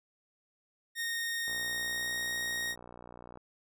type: tone with pitch glide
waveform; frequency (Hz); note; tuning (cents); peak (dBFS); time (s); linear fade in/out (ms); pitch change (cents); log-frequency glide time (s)
sawtooth; 1852 to 1868.1; A#6 to A#6; -12 to +3; -29; 0.95-2.76; 50; +15; 1.41-2.33
type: click train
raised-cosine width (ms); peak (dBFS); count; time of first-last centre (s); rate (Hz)
1; -34; 115; 1.48-3.374; 60.2
effects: none